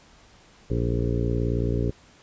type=harmonic tone with a mistuned harmonic; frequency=58.6 Hz; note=A#1; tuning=10 cents sharp; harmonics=1 / 2 / 3 / 4 / 5 / 6 / 7 / 8 / 9; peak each=-27 / -26 / -32 / -34 / -32 / -35 / -31 / -37 / -39 dBFS; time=0.7-1.91 s; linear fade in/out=5 ms; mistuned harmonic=8; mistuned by=-37 cents; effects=pink hiss -54 dBFS RMS until 2.22 s + resampled to 16000 Hz